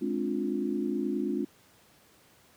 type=chord; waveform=sine; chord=D half-diminished seventh; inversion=second; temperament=just; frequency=211.4 / 264.3 / 293.7 / 352.4 Hz; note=Ab3 / C4 / D4 / F4; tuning=+31 / +18 / 0 / +16 cents; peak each=-33 dBFS; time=0.01-1.45 s; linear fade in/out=10 ms; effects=pink hiss -60 dBFS RMS until 2.56 s + high-pass 100 Hz 12 dB/octave